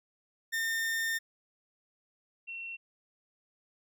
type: tone pair in turn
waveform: 40% pulse / sine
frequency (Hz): 1814 / 2718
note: A#6 / F7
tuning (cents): -48 / -48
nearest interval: perfect fifth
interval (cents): 700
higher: second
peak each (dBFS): -29 / -38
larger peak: first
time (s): 0.52-1.19 / 2.47-2.77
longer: first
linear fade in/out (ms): 20
effects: none